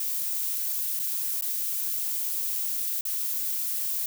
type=noise with dropouts; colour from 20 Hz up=violet; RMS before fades=-29 dBFS; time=0-4.06 s; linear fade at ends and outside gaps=2 ms; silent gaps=0.993-0.997 / 1.411-1.422 / 3.01-3.052 s; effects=none